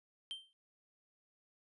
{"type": "tone with exponential decay", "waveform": "triangle", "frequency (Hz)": 3136, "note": "G7", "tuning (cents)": 0, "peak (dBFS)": -36, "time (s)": [0.31, 0.53], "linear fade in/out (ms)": 0, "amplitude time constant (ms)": 47, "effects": ["resampled to 24000 Hz"]}